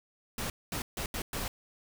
pink noise bursts at uneven times, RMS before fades -35 dBFS, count 5, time 0.38-0.5 / 0.72-0.82 / 0.97-1.06 / 1.14-1.22 / 1.33-1.48 s, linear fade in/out 2 ms, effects none

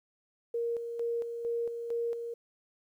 sine tone with tremolo, 468.1 Hz, A#4, 7 cents sharp, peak -29 dBFS, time 0.54-2.34 s, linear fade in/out 5 ms, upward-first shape square, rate 2.2 Hz, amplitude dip 50%, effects 11-bit

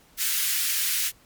white high-pass noise, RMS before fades -25 dBFS, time 0.17-1.12 s, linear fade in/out 50 ms, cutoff 1600 Hz, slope 24 dB/octave, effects pink hiss -57 dBFS RMS until 1.25 s + MP3 96 kbps

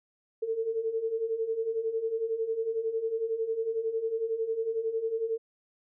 sine beating tone pair, 442 / 453 Hz, A4 / A#4, +8 / -50 cents, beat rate 11 Hz, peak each -34 / -29 dBFS, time 0.42-5.38 s, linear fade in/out 10 ms, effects none

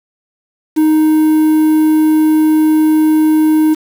triangle tone with quantisation, 311.1 Hz, D#4, in tune, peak -5 dBFS, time 0.76-3.75 s, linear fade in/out 20 ms, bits 5, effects none

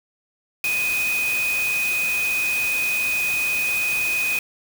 sine tone in noise, 2496 Hz, D#7, 5 cents sharp, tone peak -20 dBFS, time 0.64-4.39 s, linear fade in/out 2 ms, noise white, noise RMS -30 dBFS, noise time 0.64-4.39 s, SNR +7 dB, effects none

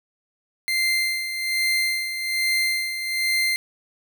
30% pulse tone with tremolo, 2087 Hz, C7, 5 cents flat, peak -16 dBFS, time 0.68-3.56 s, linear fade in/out 0 ms, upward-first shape sine, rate 1.2 Hz, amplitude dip 60%, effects none

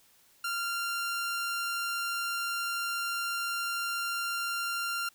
sawtooth tone, 1387 Hz, F6, 12 cents flat, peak -27 dBFS, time 0.44-5.09 s, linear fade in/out 5 ms, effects white hiss -63 dBFS RMS until 5.14 s

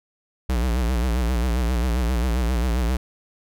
square tone with vibrato, 60.4 Hz, B1, 38 cents flat, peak -20 dBFS, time 0.49-2.97 s, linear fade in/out 5 ms, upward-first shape sine, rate 7.5 Hz, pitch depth 130 cents each way, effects none

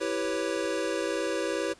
square chord, C# half-diminished seventh, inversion first, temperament equal, 329.6 / 392 / 493.9 / 554.4 Hz, E4 / G4 / B4 / C#5, 0 / 0 / 0 / 0 cents, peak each -34 dBFS, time 0-1.74 s, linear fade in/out 20 ms, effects pink hiss -56 dBFS RMS until 1.79 s + resampled to 22050 Hz

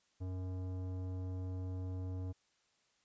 sine tone with tanh clipping, 92.5 Hz, F#2, in tune, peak -40 dBFS, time 0.2-2.33 s, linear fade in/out 20 ms, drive 15 dB, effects white hiss -75 dBFS RMS until 3.04 s + resampled to 16000 Hz

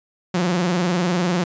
sawtooth tone with vibrato, 177.1 Hz, F3, 24 cents sharp, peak -14 dBFS, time 0.34-1.44 s, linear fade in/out 5 ms, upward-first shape sine, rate 20 Hz, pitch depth 100 cents each way, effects resampled to 16000 Hz

